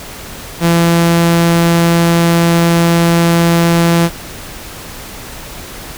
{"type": "tone", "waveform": "sawtooth", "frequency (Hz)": 169, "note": "E3", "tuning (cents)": 43, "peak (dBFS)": -4, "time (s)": [0.6, 4.1], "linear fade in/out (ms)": 50, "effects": ["pink hiss -29 dBFS RMS until 5.97 s"]}